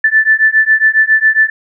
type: beating tone pair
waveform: sine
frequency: 1754 / 1761.3 Hz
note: A6 / A6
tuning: -6 / +1 cents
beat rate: 7.3 Hz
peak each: -10 dBFS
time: 0.04-1.5 s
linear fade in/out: 5 ms
effects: none